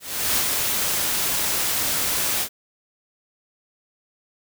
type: noise with ADSR envelope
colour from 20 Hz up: white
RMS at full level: -20 dBFS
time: 0-2.49 s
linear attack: 370 ms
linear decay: 53 ms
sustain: -3 dB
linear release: 75 ms
effects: none